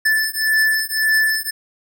square beating tone pair, 1751 / 1752.8 Hz, A6 / A6, -9 / -7 cents, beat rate 1.8 Hz, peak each -19 dBFS, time 0.05-1.51 s, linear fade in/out 10 ms, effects none

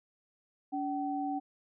sine tone pair together, 285.9 / 763.7 Hz, D4 / G5, -46 / -45 cents, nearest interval octave + perfect fourth, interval 1701 cents, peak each -34 / -34 dBFS, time 0.72-1.4 s, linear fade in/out 20 ms, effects none

